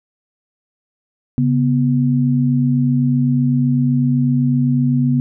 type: tone pair together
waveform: sine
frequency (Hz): 138.2 / 246.1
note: C#3 / B3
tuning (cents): -5 / -6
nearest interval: minor seventh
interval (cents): 999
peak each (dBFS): -15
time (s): 1.38-5.2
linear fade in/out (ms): 0
effects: none